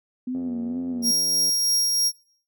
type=tone with vibrato; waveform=sine; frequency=246.9 Hz; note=B3; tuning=in tune; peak=-25 dBFS; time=0.27-1.11 s; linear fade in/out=5 ms; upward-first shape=sine; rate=2.2 Hz; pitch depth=85 cents each way
type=click train; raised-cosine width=2 ms; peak=-26 dBFS; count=102; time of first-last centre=0.35-1.493 s; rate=88.4 Hz
type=tone with tremolo; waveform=sawtooth; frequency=5600 Hz; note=F8; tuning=4 cents sharp; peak=-16 dBFS; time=1.02-2.12 s; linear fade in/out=50 ms; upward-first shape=triangle; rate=3.1 Hz; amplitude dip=30%
effects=noise-tail reverb RT60 0.5 s tail -21 dB re dry + high-pass 150 Hz 12 dB/octave